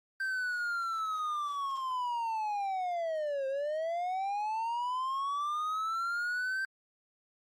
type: linear two-way sweep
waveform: triangle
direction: down then up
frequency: 1568 to 529 to 1568 Hz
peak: -29 dBFS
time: 0.2-6.65 s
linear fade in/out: 2 ms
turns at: 3.47 s
effects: Opus 24 kbps